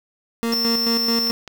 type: tone with tremolo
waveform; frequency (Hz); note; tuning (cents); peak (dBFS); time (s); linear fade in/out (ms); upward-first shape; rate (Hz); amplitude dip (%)
30% pulse; 231.1; A#3; -15; -17; 0.43-1.31; 0; square; 4.6; 55
type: tone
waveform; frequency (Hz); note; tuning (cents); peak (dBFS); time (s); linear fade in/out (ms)
square; 5370; E8; +31; -20; 0.52-1.31; 5
type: clicks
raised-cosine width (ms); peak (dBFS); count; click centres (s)
0.2; -18; 2; 1.272 / 1.477
effects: 7-bit